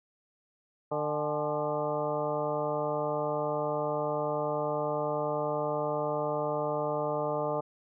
harmonic tone with a mistuned harmonic, 150 Hz, D3, 37 cents sharp, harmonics 1 / 2 / 3 / 4 / 5 / 6 / 7 / 8, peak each -39 / -40 / -34 / -32 / -39 / -37 / -40 / -40 dBFS, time 0.91-7.61 s, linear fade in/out 10 ms, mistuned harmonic 6, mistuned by -78 cents, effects none

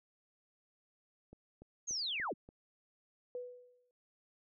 click train, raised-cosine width 2 ms, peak -40 dBFS, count 5, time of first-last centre 1.33-2.489 s, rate 3.45 Hz
sine linear sweep, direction down, 6645 to 98 Hz, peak -35 dBFS, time 1.87-2.34 s, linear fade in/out 20 ms
sine tone with exponential decay, 493.9 Hz, B4, in tune, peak -37 dBFS, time 3.35-3.91 s, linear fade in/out 1 ms, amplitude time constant 120 ms
effects none

